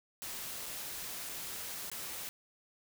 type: noise with dropouts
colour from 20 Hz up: white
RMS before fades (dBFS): -42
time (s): 0.22-2.29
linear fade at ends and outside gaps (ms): 0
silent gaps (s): 0.659-0.663 / 1.291-1.295 / 1.9-1.916
effects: none